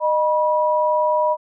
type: tone pair together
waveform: sine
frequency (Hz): 614 / 971.9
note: D#5 / B5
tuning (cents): -23 / -28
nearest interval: minor sixth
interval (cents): 795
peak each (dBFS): -18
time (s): 0-1.37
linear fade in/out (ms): 50
effects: none